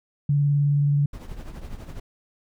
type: tone with vibrato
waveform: sine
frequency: 143.8 Hz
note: D3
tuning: 36 cents flat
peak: -17 dBFS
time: 0.29-1.06 s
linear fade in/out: 5 ms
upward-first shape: triangle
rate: 19 Hz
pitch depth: 25 cents each way
type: noise with tremolo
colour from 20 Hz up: brown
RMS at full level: -33 dBFS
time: 1.13-2 s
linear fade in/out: 5 ms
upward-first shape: triangle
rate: 12 Hz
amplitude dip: 70%
effects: none